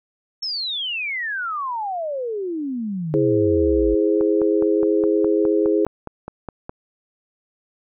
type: exponential sweep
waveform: sine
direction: down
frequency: 5480 to 51 Hz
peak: -23 dBFS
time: 0.42-3.95 s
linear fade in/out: 10 ms
type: chord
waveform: sine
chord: E augmented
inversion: none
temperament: equal with one note detuned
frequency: 327 / 415.3 / 523.3 Hz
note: E4 / G#4 / B#4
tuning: -14 / 0 / 0 cents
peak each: -19 / -18 / -24 dBFS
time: 3.14-5.85 s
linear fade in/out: 0 ms
type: click train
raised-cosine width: 1 ms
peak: -17 dBFS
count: 13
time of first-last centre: 4.21-6.694 s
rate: 4.83 Hz
effects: none